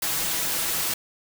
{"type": "noise with comb filter", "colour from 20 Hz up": "white", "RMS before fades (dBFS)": -26, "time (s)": [0.02, 0.94], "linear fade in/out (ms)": 5, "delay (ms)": 6.1, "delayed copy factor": 0.55, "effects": []}